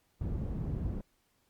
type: low-pass noise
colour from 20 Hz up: white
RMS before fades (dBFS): -35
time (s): 0.21-1.01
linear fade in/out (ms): 2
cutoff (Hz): 140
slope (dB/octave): 12
effects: pink hiss -73 dBFS RMS until 1.49 s + Opus 48 kbps